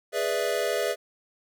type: chord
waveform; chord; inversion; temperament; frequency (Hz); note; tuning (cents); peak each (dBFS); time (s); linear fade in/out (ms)
square; E dominant seventh; first; equal; 415.3 / 493.9 / 587.3 / 659.3; G#4 / B4 / D5 / E5; 0 / 0 / 0 / 0; -31; 0.12-0.96; 50
effects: none